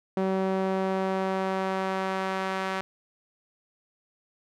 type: tone with band-pass filter sweep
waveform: sawtooth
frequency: 190.3 Hz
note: F#3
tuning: 49 cents sharp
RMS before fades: -28 dBFS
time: 0.17-2.81 s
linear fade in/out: 0 ms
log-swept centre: 450 to 1400 Hz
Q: 0.8
effects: none